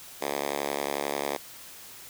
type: tone with high-pass filter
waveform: 5% pulse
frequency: 71.2 Hz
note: C#2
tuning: 47 cents sharp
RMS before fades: -31 dBFS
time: 0.21-1.37 s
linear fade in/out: 10 ms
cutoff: 390 Hz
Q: 0.88
effects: white hiss -46 dBFS RMS until 2.09 s